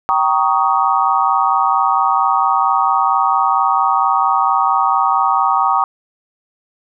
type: chord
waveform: sine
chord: Eb dominant seventh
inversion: first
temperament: just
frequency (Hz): 777.8 / 933.4 / 1120.1 / 1244.5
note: G5 / Bb5 / Db6 / Eb6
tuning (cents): -14 / +2 / +18 / 0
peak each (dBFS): -17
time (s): 0.09-5.84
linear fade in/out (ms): 0
effects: none